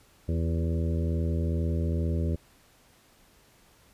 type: harmonic tone with a mistuned harmonic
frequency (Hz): 82.3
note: E2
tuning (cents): -2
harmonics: 1 / 2 / 3 / 4 / 5 / 6 / 7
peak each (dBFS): -26 / -32 / -36 / -38 / -40 / -42 / -43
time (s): 0.28-2.36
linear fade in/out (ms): 10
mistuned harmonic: 4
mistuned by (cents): +38
effects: pink hiss -60 dBFS RMS until 3.93 s + resampled to 32000 Hz